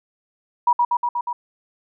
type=tone with echo; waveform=sine; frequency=962 Hz; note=B5; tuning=46 cents flat; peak=-12 dBFS; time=0.67-0.73 s; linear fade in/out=5 ms; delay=120 ms; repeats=5; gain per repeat=-2 dB; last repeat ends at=1.33 s; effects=none